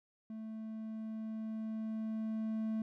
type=tone with level ramp; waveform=triangle; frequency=220 Hz; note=A3; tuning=in tune; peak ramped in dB=-40 to -31 dBFS; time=0.3-2.82 s; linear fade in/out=2 ms; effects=none